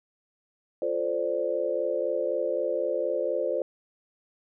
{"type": "chord", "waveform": "sine", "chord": "D minor seventh", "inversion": "first", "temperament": "equal", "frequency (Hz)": [349.2, 440, 523.3, 587.3], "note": ["F4", "A4", "C5", "D5"], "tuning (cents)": [0, 0, 0, 0], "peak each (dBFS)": [-33, -33, -28, -30], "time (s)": [0.82, 3.62], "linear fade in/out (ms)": 2, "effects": []}